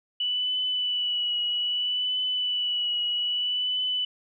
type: tone with vibrato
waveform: sine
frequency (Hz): 2960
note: F#7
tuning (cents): 0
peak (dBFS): -24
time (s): 0.2-4.05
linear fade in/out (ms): 5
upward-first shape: triangle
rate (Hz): 0.62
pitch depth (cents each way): 30
effects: none